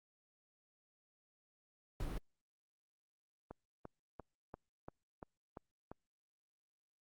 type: noise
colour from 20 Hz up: brown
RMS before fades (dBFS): -40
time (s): 2-2.18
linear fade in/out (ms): 2
type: click train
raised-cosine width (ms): 1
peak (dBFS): -33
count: 8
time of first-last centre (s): 3.51-5.915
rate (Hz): 2.91
effects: Opus 48 kbps